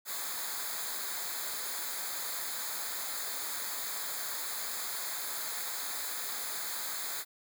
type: noise with comb filter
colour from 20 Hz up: white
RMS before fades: -37 dBFS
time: 0.05-7.25 s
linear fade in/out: 50 ms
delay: 0.35 ms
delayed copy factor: -0.85
effects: none